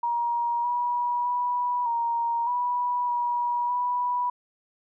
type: tone with pitch steps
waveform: sine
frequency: 947 / 968 / 978 / 935 / 978 / 964 / 981 Hz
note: A#5 / B5 / B5 / A#5 / B5 / B5 / B5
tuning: +27 / -35 / -17 / +5 / -17 / -42 / -12 cents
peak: -23 dBFS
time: 0.03-4.3 s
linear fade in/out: 5 ms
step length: 610 ms
effects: none